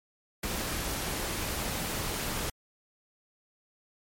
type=noise; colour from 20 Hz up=pink; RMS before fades=-33 dBFS; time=0.43-2.5 s; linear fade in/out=5 ms; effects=MP3 64 kbps